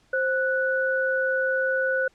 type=tone pair together; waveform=sine; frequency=525.1 / 1480 Hz; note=C5 / F#6; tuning=+6 / 0 cents; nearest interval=octave + tritone; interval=1794 cents; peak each=-24 dBFS; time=0.13-2.08 s; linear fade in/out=5 ms; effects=pink hiss -62 dBFS RMS until 2.14 s + low-pass 7000 Hz 12 dB/octave